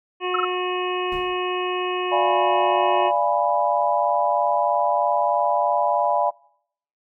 harmonic tone, 363.3 Hz, F#4, 32 cents flat, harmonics 1 / 2 / 3 / 5 / 6 / 7 / 8, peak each -25 / -31 / -28 / -37 / -43 / -32 / -34 dBFS, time 0.2-3.12 s, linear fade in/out 50 ms
sine tone bursts, 1318.5 Hz, E6, in tune, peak -17 dBFS, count 3, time 0.34-0.448 s, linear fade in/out 5 ms, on 20 ms, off 24 ms
brown noise with exponential decay, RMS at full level -33 dBFS, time 1.12-1.49 s, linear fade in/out 2 ms, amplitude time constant 79 ms
sine chord, D diminished seventh, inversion none, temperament equal with one note detuned, 587.3 / 690.4 / 830.6 / 987.8 Hz, D5 / F5 / Ab5 / Cb6, 0 / -20 / 0 / 0 cents, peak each -23 dBFS, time 2.11-6.31 s, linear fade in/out 20 ms
effects noise-tail reverb RT60 0.7 s tail -25 dB re dry

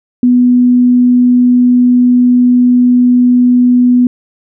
sine tone, 246.9 Hz, B3, in tune, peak -4 dBFS, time 0.23-4.07 s, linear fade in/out 2 ms, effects none

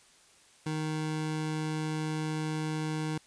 25% pulse tone, 155.56 Hz, D#3, in tune, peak -27 dBFS, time 0.66-3.18 s, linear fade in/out 5 ms, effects white hiss -60 dBFS RMS until 3.26 s + resampled to 22050 Hz

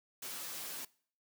white noise with comb filter, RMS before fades -43 dBFS, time 0.22-0.85 s, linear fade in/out 5 ms, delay 9.8 ms, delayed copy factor -0.55, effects noise-tail reverb RT60 0.5 s tail -22 dB re dry + high-pass 150 Hz 12 dB/octave

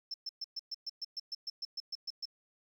sine tone bursts, 5330 Hz, E8, 18 cents sharp, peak -35 dBFS, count 15, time 0.11-2.255 s, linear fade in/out 5 ms, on 31 ms, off 120 ms, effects tanh soft clip ceiling -31 dBFS + 11-bit

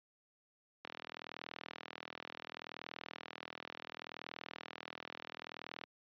click train, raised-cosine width 0.3 ms, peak -27 dBFS, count 204, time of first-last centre 0.85-5.838 s, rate 40.7 Hz, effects high-pass 200 Hz 12 dB/octave + resampled to 11025 Hz

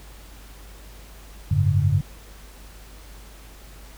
sine chord, F# suspended second, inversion none, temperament equal with one note detuned, 92.5 / 103.83 / 142.16 Hz, F#2 / G#2 / C#3, 0 / 0 / +44 cents, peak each -21 dBFS, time 1.51-2.01 s, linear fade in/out 5 ms, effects added 50 Hz sine -42 dBFS peak until 3.97 s + pink hiss -48 dBFS RMS until 3.97 s

